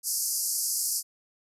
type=band-pass noise; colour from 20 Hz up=white; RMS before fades=-29 dBFS; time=0.03-1.03 s; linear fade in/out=50 ms; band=4700 to 13000 Hz; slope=96 dB/octave; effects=none